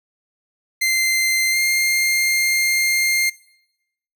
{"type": "tone with pitch glide", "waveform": "sawtooth", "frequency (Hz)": [2082, 2112], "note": ["C7", "C7"], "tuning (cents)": [-9, 16], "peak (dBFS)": -13, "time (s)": [0.81, 3.3], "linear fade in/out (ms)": 10, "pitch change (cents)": 25, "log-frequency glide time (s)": [1.51, 1.58], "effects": ["noise-tail reverb RT60 0.9 s tail -22 dB re dry"]}